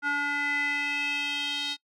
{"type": "tone with band-pass filter sweep", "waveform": "square", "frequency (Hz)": 287.6, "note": "D4", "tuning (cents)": -36, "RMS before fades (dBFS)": -29, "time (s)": [0.02, 1.77], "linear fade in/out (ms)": 50, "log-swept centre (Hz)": [1500, 3700], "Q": 4.6, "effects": ["noise-tail reverb RT60 0.1 s tail -23 dB re dry"]}